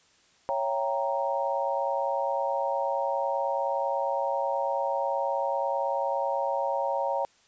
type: chord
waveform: sine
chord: C# diminished seventh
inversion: none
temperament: equal with one note detuned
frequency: 554.4 / 673.9 / 784 / 932.3 Hz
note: C#5 / E5 / G5 / Bb5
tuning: 0 / +38 / 0 / 0 cents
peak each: -29 / -34 / -32 / -30 dBFS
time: 0.49-7.25 s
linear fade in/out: 0 ms
effects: white hiss -62 dBFS RMS until 7.47 s + resampled to 16000 Hz